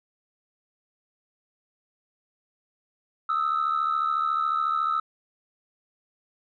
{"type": "tone pair together", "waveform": "sine", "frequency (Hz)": [1244.5, 1318.5], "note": ["D#6", "E6"], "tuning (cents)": [0, 0], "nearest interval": "minor second", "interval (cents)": 100, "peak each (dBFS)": [-25, -23], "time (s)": [3.29, 5], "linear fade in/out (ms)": 5, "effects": ["tanh soft clip ceiling -18 dBFS"]}